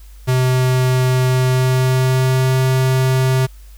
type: tone with pitch glide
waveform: square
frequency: 128.2 to 130.37 Hz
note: C3 to C3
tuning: -35 to -6 cents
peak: -13 dBFS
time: 0.27-3.47 s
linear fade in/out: 20 ms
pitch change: +29 cents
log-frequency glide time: 1.28-2.57 s
effects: added 50 Hz sine -36 dBFS peak until 3.77 s + white hiss -51 dBFS RMS until 3.77 s